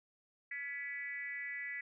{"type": "tone with frequency modulation", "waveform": "sine", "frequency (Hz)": 1975.5, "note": "B6", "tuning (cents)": 0, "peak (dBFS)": -39, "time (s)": [0.51, 1.81], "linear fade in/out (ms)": 5, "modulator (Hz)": 282, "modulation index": 0.83, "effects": []}